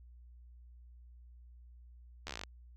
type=slowing click train; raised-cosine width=0.2 ms; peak=-23 dBFS; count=11; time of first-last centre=2.27-2.436 s; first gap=12 ms; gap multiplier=1.07; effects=added 60 Hz sine -53 dBFS peak until 2.76 s